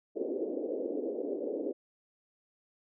white band-pass noise, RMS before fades -35 dBFS, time 0.15-1.73 s, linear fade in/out 20 ms, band 270 to 530 Hz, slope 48 dB/octave, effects none

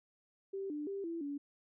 sine tone with pitch steps, 390 / 297.1 / 394.9 / 334.2 / 285.4 Hz, G4 / D4 / G4 / E4 / D4, -9 / +20 / +13 / +24 / -49 cents, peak -37 dBFS, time 0.53-1.38 s, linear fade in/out 10 ms, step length 170 ms, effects none

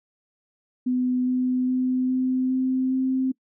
sine tone with pitch steps, 251.5 / 253.4 / 255.3 / 257.2 / 259.2 / 261.1 Hz, B3 / B3 / C4 / C4 / C4 / C4, +32 / +45 / -42 / -30 / -16 / -3 cents, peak -20 dBFS, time 0.86-3.32 s, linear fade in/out 10 ms, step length 410 ms, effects noise-tail reverb RT60 0.1 s tail -23 dB re dry

